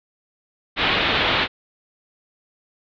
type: low-pass noise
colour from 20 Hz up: white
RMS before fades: -20 dBFS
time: 0.76-1.48 s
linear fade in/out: 50 ms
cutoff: 3800 Hz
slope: 48 dB/octave
effects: none

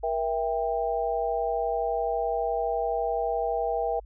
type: chord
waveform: sine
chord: E diminished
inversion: second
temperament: just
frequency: 474.7 / 659.3 / 791.1 Hz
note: Bb4 / E5 / G5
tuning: +31 / 0 / +16 cents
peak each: -29 dBFS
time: 0.03-4 s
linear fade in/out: 10 ms
effects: added 50 Hz sine -44 dBFS peak until 4.05 s

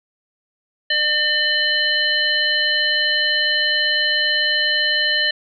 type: harmonic tone with a mistuned harmonic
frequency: 602 Hz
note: D5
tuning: 43 cents sharp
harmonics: 1 / 3 / 5 / 7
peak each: -30 / -19 / -20 / -22 dBFS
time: 0.9-5.31 s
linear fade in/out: 5 ms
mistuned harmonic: 7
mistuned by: -38 cents
effects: none

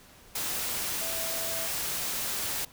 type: tone in noise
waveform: sine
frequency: 658 Hz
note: E5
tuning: 3 cents flat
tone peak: -39 dBFS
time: 1.01-1.67 s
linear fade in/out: 5 ms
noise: white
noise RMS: -32 dBFS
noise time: 0.35-2.65 s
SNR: -10 dB
effects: pink hiss -54 dBFS RMS until 2.72 s

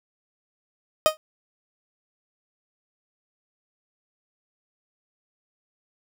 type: tone with exponential decay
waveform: 30% pulse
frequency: 622.3 Hz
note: D#5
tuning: in tune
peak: -8 dBFS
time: 1.06-1.17 s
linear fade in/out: 0 ms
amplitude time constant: 22 ms
effects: none

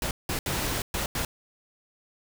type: noise bursts at uneven times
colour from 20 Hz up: pink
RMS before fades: -29 dBFS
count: 5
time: 0.02-0.11 / 0.29-0.39 / 0.46-0.82 / 0.94-1.06 / 1.15-1.25 s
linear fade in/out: 2 ms
effects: none

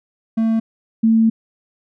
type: tone pair in turn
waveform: triangle / sine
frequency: 224.2 / 224.2 Hz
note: A3 / A3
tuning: +33 / +33 cents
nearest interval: unison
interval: 0 cents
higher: neither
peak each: -12 / -10 dBFS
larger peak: second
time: 0.37-0.6 / 1.03-1.3 s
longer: second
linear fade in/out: 10 ms
effects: none

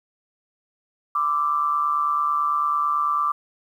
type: tone with amplitude modulation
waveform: sine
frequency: 1174.7 Hz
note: D6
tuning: in tune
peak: -16 dBFS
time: 1.15-3.32 s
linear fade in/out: 5 ms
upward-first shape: sine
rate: 149 Hz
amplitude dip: 65%
effects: 9-bit

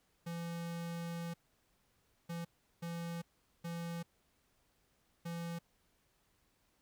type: tone bursts at uneven times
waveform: square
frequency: 169.2 Hz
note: E3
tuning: 45 cents sharp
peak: -40 dBFS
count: 5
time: 0.26-1.34 / 2.29-2.45 / 2.82-3.22 / 3.64-4.03 / 5.25-5.59 s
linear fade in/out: 10 ms
effects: pink hiss -75 dBFS RMS until 6.81 s

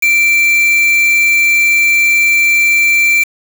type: tone with quantisation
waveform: triangle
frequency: 2349 Hz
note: D7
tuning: in tune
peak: -6 dBFS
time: 0.02-3.24 s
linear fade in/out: 10 ms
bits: 3
effects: none

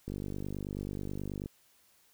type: click train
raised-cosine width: 3 ms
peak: -25 dBFS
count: 69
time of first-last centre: 0.08-1.459 s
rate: 49.3 Hz
effects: white hiss -66 dBFS RMS until 2.13 s

